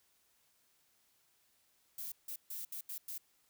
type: noise bursts at uneven times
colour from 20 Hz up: violet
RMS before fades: -43 dBFS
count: 6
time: 1.98-2.12 / 2.28-2.36 / 2.5-2.65 / 2.72-2.81 / 2.89-2.98 / 3.08-3.18 s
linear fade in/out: 5 ms
effects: white hiss -73 dBFS RMS until 3.49 s